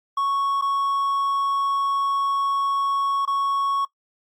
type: tone with dropouts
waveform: triangle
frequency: 1108 Hz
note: C#6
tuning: 1 cent flat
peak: -18 dBFS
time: 0.17-3.85 s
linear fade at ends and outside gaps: 5 ms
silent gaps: 0.613-0.621 / 3.253-3.275 s
effects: noise-tail reverb RT60 0.1 s tail -20 dB re dry + AAC 64 kbps